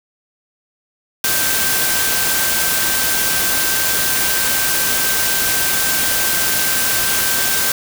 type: tone in noise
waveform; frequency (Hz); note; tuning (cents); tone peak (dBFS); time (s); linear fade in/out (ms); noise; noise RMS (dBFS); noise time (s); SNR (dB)
sine; 1559; G6; -10; -24; 1.24-7.72; 2; white; -17; 1.24-7.72; -10
effects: none